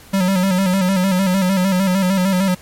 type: tone with vibrato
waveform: square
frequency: 188.2 Hz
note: F#3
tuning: 30 cents sharp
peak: -14 dBFS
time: 0.13-2.55 s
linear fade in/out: 10 ms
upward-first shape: square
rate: 6.6 Hz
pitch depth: 59 cents each way
effects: pink hiss -43 dBFS RMS until 2.61 s + MP3 64 kbps